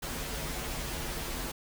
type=noise with comb filter; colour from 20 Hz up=pink; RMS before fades=-36 dBFS; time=0.02-1.52 s; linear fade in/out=10 ms; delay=10 ms; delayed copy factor=-0.9; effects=none